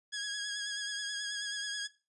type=tone with vibrato; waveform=15% pulse; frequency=1658 Hz; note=G#6; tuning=3 cents flat; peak=-29 dBFS; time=0.12-1.88 s; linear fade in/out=20 ms; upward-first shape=triangle; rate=9.3 Hz; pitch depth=37 cents each way; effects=noise-tail reverb RT60 0.3 s tail -18 dB re dry + resampled to 24000 Hz